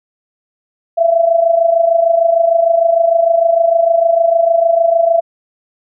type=tone with amplitude modulation; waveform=sine; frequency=670 Hz; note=E5; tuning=28 cents sharp; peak=-5 dBFS; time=0.97-5.21 s; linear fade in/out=20 ms; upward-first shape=sine; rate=26.6 Hz; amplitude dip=70%; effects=none